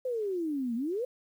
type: exponential two-way sweep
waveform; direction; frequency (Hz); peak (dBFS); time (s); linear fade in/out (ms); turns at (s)
sine; down then up; 523.3 to 224.4 to 523.3; -29; 0.05-1.05; 5; 0.75
effects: 10-bit